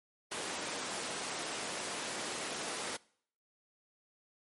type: high-pass noise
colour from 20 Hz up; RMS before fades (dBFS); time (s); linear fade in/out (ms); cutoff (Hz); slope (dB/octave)
pink; -39; 0.31-2.97; 10; 310; 12
effects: noise-tail reverb RT60 0.6 s tail -23 dB re dry + MP3 48 kbps